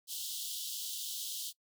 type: high-pass noise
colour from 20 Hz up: pink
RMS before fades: -40 dBFS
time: 0.07-1.53 s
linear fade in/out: 50 ms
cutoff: 3000 Hz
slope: 96 dB/octave
effects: noise-tail reverb RT60 0.1 s tail -22 dB re dry